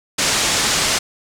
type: low-pass noise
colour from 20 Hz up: white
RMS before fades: -18 dBFS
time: 0.18-0.99 s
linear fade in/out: 10 ms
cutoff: 7900 Hz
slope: 24 dB/octave
effects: none